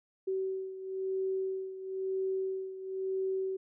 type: beating tone pair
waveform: sine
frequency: 380.6 / 381.6 Hz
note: F#4 / G4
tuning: +49 / -47 cents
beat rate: 1 Hz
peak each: -33 / -38 dBFS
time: 0.27-3.57 s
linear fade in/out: 10 ms
effects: none